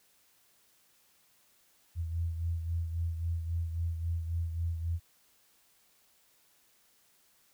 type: beating tone pair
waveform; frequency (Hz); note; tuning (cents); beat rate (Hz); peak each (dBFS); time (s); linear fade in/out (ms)
sine; 83.3 / 87; E2 / F2; +19 / -6; 3.7; -31 / -40; 1.95-5; 50
effects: white hiss -67 dBFS RMS until 7.53 s